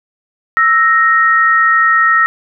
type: tone pair together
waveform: sine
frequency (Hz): 1318.5 / 1867.1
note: E6 / A#6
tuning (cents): 0 / +2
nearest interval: tritone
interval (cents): 602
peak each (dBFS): -10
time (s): 0.57-2.26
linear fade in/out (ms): 0
effects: none